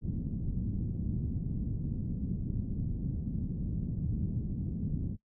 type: low-pass noise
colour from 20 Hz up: white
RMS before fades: -34 dBFS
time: 0.01-5.17 s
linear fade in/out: 50 ms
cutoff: 210 Hz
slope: 24 dB/octave
effects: noise-tail reverb RT60 0.1 s tail -19 dB re dry